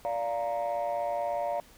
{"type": "chord", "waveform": "sine", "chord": "Bb major", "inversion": "first", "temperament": "just", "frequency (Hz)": [582.7, 699.2, 932.3], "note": ["D5", "F5", "Bb5"], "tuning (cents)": [-14, 2, 0], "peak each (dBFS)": [-30, -30, -34], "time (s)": [0.05, 1.6], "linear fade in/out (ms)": 0, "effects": ["tanh soft clip ceiling -24 dBFS", "pink hiss -56 dBFS RMS until 1.77 s"]}